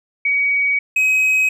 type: tone pair in turn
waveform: sine / triangle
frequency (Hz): 2259 / 2536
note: C#7 / D#7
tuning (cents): +32 / +32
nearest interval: major second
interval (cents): 200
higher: second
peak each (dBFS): -14 / -11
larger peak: second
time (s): 0.25-0.79 / 0.96-1.49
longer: first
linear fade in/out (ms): 5
effects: none